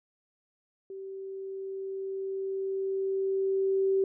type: tone with level ramp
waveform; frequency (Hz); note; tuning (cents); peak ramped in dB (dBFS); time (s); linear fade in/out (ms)
sine; 386.4; G4; -25; -38 to -22; 0.9-4.04; 2
effects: none